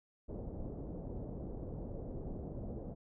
pink low-pass noise, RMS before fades -43 dBFS, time 0.28-2.95 s, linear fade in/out 20 ms, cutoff 580 Hz, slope 24 dB/octave, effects none

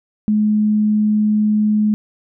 sine tone, 212.1 Hz, G#3, 37 cents sharp, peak -12 dBFS, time 0.28-1.94 s, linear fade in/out 0 ms, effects none

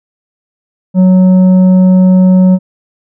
triangle tone with tanh clipping, 185 Hz, F#3, in tune, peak -4 dBFS, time 0.94-2.59 s, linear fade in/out 50 ms, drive 11 dB, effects none

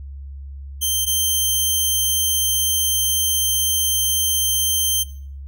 10% pulse tone pair in turn, 3136 / 3136 Hz, G7 / G7, 0 / 0 cents, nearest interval unison, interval 0 cents, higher neither, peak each -10 / -9 dBFS, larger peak second, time 0.81-1.06 / 1.06-5.04 s, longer second, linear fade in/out 20 ms, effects noise-tail reverb RT60 0.5 s tail -19 dB re dry + added 69 Hz sine -31 dBFS peak until 5.47 s

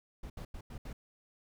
brown noise bursts at uneven times, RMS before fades -43 dBFS, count 5, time 0.23-0.3 / 0.37-0.45 / 0.54-0.61 / 0.7-0.78 / 0.85-0.93 s, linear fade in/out 5 ms, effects none

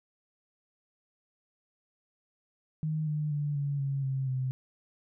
sine tone with pitch steps, 155.56 / 150.96 / 146.49 / 142.16 / 137.95 / 133.87 / 129.91 Hz, D#3 / D3 / D3 / C#3 / C#3 / C3 / C3, 0 / +48 / -4 / +44 / -8 / +40 / -12 cents, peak -28 dBFS, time 2.83-4.51 s, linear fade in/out 0 ms, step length 240 ms, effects none

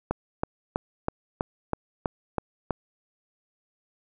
click train, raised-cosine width 1 ms, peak -11 dBFS, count 9, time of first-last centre 0.11-2.707 s, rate 3.08 Hz, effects none

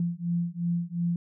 sine beating tone pair, 170.6 / 173.4 Hz, F3 / F3, -40 / -12 cents, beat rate 2.8 Hz, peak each -29 dBFS, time 0-1.16 s, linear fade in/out 2 ms, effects none

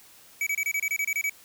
square tone bursts, 2280 Hz, C#7, 48 cents sharp, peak -25 dBFS, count 11, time 0.41-1.296 s, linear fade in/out 2 ms, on 56 ms, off 27 ms, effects white hiss -53 dBFS RMS until 1.44 s

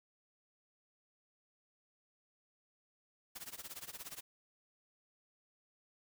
white noise with tremolo, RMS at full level -45 dBFS, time 3.35-4.21 s, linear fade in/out 10 ms, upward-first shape sine, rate 17 Hz, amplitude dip 90%, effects none

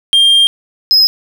triangle tone pair in turn, 3200 / 5096 Hz, G7 / D#8, +35 / +41 cents, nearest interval minor sixth, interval 806 cents, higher second, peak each -4 dBFS, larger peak neither, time 0.13-0.47 / 0.91-1.07 s, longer first, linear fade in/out 0 ms, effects none

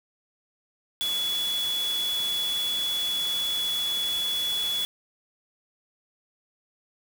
sine tone in noise, 3402 Hz, G#7, 41 cents sharp, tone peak -25 dBFS, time 1.01-4.85 s, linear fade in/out 0 ms, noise white, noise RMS -36 dBFS, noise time 1.01-4.85 s, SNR +8 dB, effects none

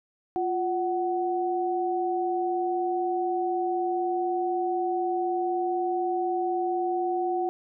sine tone pair together, 351.1 / 746 Hz, F4 / F#5, +9 / +14 cents, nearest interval octave + minor second, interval 1305 cents, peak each -27 dBFS, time 0.36-7.49 s, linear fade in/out 0 ms, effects none

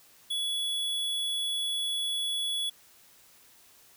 square tone, 3390 Hz, G#7, 35 cents sharp, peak -29 dBFS, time 0.3-2.7 s, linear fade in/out 10 ms, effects white hiss -58 dBFS RMS until 3.96 s

